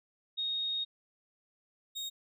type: tone pair in turn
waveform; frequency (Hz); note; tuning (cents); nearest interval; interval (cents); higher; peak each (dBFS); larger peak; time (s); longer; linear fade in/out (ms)
sine / 35% pulse; 3729 / 3729; A#7 / A#7; 0 / 0; unison; 0; neither; -31 / -34; first; 0.37-0.85 / 1.95-2.1; first; 20
effects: none